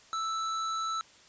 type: tone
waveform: square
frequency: 1318.5 Hz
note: E6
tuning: in tune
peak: -31 dBFS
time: 0.13-1.01 s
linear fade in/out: 0 ms
effects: white hiss -57 dBFS RMS until 1.28 s + resampled to 16000 Hz